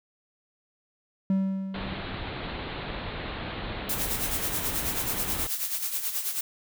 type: tone with exponential decay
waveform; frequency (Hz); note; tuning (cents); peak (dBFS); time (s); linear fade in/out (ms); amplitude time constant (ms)
triangle; 192.2; G3; -34; -18; 1.3-2.64; 2; 290
type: low-pass noise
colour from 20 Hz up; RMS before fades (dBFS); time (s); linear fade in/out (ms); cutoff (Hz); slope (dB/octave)
pink; -35; 1.74-5.47; 5; 4200; 96
type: noise with tremolo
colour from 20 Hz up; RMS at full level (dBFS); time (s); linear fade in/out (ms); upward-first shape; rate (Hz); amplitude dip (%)
blue; -28; 3.89-6.41; 5; sine; 9.3; 60
effects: none